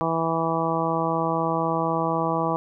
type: harmonic tone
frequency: 164 Hz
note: E3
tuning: 9 cents flat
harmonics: 1 / 2 / 3 / 4 / 5 / 6 / 7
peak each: -29 / -29 / -29 / -29 / -29 / -29 / -29 dBFS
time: 0.01-2.56 s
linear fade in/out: 0 ms
effects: none